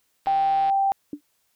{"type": "click train", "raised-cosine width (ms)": 0.3, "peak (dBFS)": -24, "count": 68, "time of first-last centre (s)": [0.26, 0.698], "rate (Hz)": 153}
{"type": "tone", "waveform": "sine", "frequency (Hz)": 784, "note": "G5", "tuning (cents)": 0, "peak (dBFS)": -18, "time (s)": [0.27, 0.92], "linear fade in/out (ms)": 0}
{"type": "tone with exponential decay", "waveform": "sine", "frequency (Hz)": 292.8, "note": "D4", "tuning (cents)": -5, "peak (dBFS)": -24, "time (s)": [1.13, 1.21], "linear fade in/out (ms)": 2, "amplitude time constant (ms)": 16}
{"effects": ["white hiss -69 dBFS RMS until 1.55 s"]}